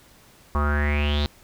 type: tone with low-pass filter sweep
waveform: square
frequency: 73.42 Hz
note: D2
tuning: in tune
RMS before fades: -22 dBFS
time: 0.55-1.26 s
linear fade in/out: 0 ms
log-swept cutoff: 1100 to 4100 Hz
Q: 8.1
effects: pink hiss -53 dBFS RMS until 1.43 s